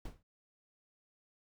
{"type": "noise with exponential decay", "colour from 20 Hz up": "brown", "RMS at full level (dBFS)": -38, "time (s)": [0.05, 0.23], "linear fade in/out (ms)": 5, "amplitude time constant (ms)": 38, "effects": []}